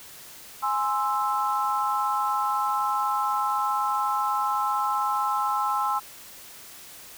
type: chord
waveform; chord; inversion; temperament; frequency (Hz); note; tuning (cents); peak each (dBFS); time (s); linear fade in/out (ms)
sine; Ab augmented; none; equal; 830.6 / 1046.5 / 1318.5; Ab5 / C6 / E6; 0 / 0 / 0; -27; 0.62-6; 20
effects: white hiss -45 dBFS RMS until 7.17 s